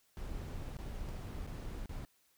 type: noise with dropouts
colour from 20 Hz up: brown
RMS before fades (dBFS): -42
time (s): 0.17-2.05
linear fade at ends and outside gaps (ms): 0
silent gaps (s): 0.768-0.788 / 1.088-1.092 / 1.466-1.474 / 1.858-1.894
effects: white hiss -72 dBFS RMS until 2.37 s